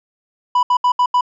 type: tone bursts at uneven times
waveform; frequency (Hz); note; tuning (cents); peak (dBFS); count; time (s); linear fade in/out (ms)
triangle; 987.8; B5; 0; -9; 5; 0.55-0.63 / 0.7-0.77 / 0.84-0.92 / 0.99-1.06 / 1.14-1.21; 5
effects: resampled to 16000 Hz